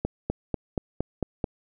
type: accelerating click train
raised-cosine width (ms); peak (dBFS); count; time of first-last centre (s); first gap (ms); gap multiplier
2; -12; 7; 0.05-1.442; 250; 0.97
effects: none